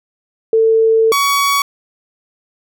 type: tone pair in turn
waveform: sine / sawtooth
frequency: 446.9 / 1126.1 Hz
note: A4 / C#6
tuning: +27 / +27 cents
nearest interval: octave + major third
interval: 1600 cents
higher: second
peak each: -8 dBFS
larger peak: neither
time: 0.53-1.12 / 1.12-1.62 s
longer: first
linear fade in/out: 2 ms
effects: none